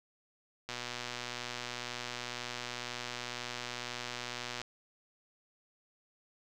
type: click train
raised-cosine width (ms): 0.2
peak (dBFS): -21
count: 480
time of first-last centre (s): 0.69-4.616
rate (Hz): 122
effects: none